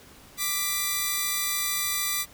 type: tone pair together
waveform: 5% pulse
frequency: 1179 / 1982.8 Hz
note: D6 / B6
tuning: +6 / +6 cents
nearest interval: major sixth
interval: 900 cents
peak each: -17 dBFS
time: 0.37-2.26 s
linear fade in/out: 50 ms
effects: pink hiss -51 dBFS RMS until 2.33 s